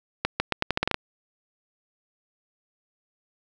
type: accelerating click train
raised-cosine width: 0.3 ms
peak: -6 dBFS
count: 10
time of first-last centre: 0.25-0.944 s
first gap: 150 ms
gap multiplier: 0.82
effects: none